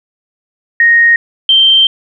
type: tone pair in turn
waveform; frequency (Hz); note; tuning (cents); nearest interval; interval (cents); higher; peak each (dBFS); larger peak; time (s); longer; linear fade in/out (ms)
sine; 1864.7 / 3136; A#6 / G7; 0 / 0; major sixth; 900; second; -4; neither; 0.8-1.16 / 1.49-1.87; second; 2
effects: none